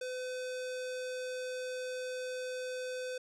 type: tone with low-pass filter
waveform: square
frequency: 507 Hz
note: B4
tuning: 45 cents sharp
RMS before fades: -39 dBFS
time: 0.01-3.18 s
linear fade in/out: 5 ms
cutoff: 7600 Hz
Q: 1.2
effects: none